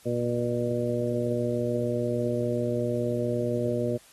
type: harmonic tone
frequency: 120 Hz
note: B2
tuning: 49 cents flat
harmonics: 1 / 2 / 3 / 4 / 5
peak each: -31 / -31 / -31 / -31 / -31 dBFS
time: 0.05-3.98 s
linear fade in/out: 20 ms
effects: white hiss -55 dBFS RMS until 4.12 s + AAC 32 kbps